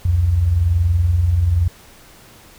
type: tone pair together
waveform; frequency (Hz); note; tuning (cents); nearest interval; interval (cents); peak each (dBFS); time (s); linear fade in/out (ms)
sine; 66.5 / 87.45; C2 / F2; +29 / +3; perfect fourth; 474; -22 / -13; 0.05-1.68; 5
effects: pink hiss -45 dBFS RMS until 2.58 s